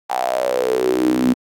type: tone with high-pass filter sweep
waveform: sawtooth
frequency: 63 Hz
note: B1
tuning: 35 cents sharp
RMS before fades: -18 dBFS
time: 0.09-1.34 s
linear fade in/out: 20 ms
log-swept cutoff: 810 to 240 Hz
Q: 9.7
effects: Opus 48 kbps